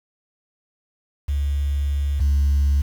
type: tone pair in turn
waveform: sine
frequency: 71 / 70.59 Hz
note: C#2 / C#2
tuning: +42 / +32 cents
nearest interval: unison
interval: 10 cents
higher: first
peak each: -18 / -13 dBFS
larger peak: second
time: 1.28-2.2 / 2.2-2.82 s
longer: first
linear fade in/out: 10 ms
effects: tanh soft clip ceiling -13 dBFS + 7-bit